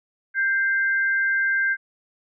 sine tone pair together, 1580 / 2082 Hz, G6 / C7, +13 / -9 cents, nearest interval perfect fourth, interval 478 cents, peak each -19 / -29 dBFS, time 0.34-1.77 s, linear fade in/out 50 ms, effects none

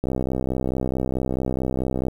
click train, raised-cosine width 2 ms, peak -11 dBFS, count 133, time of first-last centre 0.04-2.083 s, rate 64.6 Hz, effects 8-bit

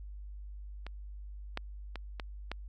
clicks, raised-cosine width 0.3 ms, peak -27 / -18 / -24 / -22 / -20 dBFS, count 5, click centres 0.866 / 1.574 / 1.957 / 2.198 / 2.516 s, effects added 50 Hz sine -42 dBFS peak until 2.68 s

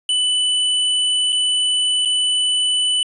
square tone with dropouts, 2988 Hz, F#7, 16 cents sharp, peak -16 dBFS, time 0.09-3.03 s, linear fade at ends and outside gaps 2 ms, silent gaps 1.323-1.327 / 2.051-2.056 s, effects resampled to 24000 Hz

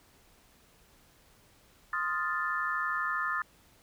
sine chord, F dominant seventh, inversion second, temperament equal, 1046.5 / 1244.5 / 1396.9 / 1760 Hz, C6 / Eb6 / F6 / A6, 0 / 0 / 0 / 0 cents, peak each -38 / -33 / -36 / -33 dBFS, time 1.93-3.42 s, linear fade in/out 2 ms, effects pink hiss -62 dBFS RMS until 3.82 s

